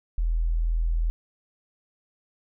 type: tone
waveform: sine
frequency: 41.2 Hz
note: E1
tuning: in tune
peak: -21 dBFS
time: 0.18-1.1 s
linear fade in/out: 0 ms
effects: none